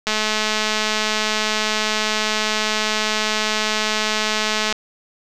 click train, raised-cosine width 0.2 ms, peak -3 dBFS, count 1002, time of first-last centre 0.07-4.726 s, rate 215 Hz, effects none

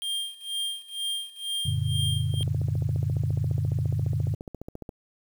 square tone with tremolo, 3200 Hz, G7, 35 cents sharp, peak -27 dBFS, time 0.02-2.43 s, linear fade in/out 0 ms, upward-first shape sine, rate 2.1 Hz, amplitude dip 90%
sine chord, Gb augmented, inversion none, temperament just, 92.5 / 115.62 / 144.53 Hz, Gb2 / Bb2 / D3, 0 / -14 / -27 cents, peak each -28 dBFS, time 1.65-4.35 s, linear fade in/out 10 ms
click train, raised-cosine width 2 ms, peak -24 dBFS, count 38, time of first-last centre 2.34-4.892 s, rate 14.5 Hz
effects 9-bit

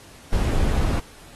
brown noise, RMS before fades -20 dBFS, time 0.32-1 s, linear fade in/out 10 ms, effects pink hiss -47 dBFS RMS until 1.35 s + AAC 32 kbps

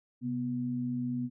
sine tone pair together, 130 / 245.4 Hz, C3 / B3, -11 / -11 cents, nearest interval major seventh, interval 1100 cents, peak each -37 / -31 dBFS, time 0.21-1.3 s, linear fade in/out 50 ms, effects none

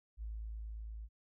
sine tone with level ramp, 54.4 Hz, A1, 19 cents flat, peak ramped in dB -39 to -43 dBFS, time 0.17-1.09 s, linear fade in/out 50 ms, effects none

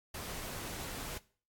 pink noise, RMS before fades -42 dBFS, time 0.14-1.18 s, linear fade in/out 5 ms, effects noise-tail reverb RT60 0.4 s tail -18 dB re dry + AAC 64 kbps

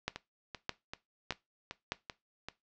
two click trains, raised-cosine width 0.2 ms, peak -15 / -22 dBFS, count 4 / 7, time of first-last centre 0.08-1.92 / 0.16-2.486 s, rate 1.63 / 2.58 Hz, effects noise-tail reverb RT60 0.2 s tail -18 dB re dry + low-pass 5000 Hz 12 dB/octave

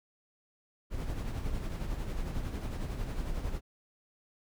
brown noise with tremolo, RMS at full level -33 dBFS, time 0.9-3.61 s, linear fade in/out 50 ms, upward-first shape sine, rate 11 Hz, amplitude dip 45%, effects none

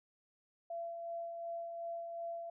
sine tone with tremolo, 677 Hz, E5, 46 cents sharp, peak -38 dBFS, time 0.7-2.5 s, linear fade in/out 5 ms, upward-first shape sine, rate 2.7 Hz, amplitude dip 35%, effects none

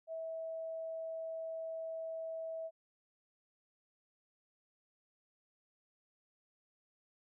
sine tone, 650 Hz, E5, 24 cents flat, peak -39 dBFS, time 0.07-2.71 s, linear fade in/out 50 ms, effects none

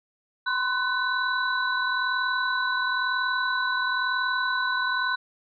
sine tone cluster, 1010 / 1051 / 1502 / 3950 Hz, B5 / C6 / F#6 / B7, +39 / +7 / +26 / 0 cents, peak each -31 / -31 / -25 / -33 dBFS, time 0.46-5.16 s, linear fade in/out 10 ms, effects none

